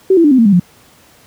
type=tone with pitch steps; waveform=sine; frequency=380 / 334.7 / 294.7 / 259.5 / 228.6 / 201.3 / 177.28 Hz; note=F#4 / E4 / D4 / C4 / A#3 / G3 / F3; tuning=+46 / +26 / +6 / -14 / -34 / +46 / +26 cents; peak=-5 dBFS; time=0.1-0.597 s; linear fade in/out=5 ms; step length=71 ms; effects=pink hiss -46 dBFS RMS until 1.26 s + high-pass 80 Hz 12 dB/octave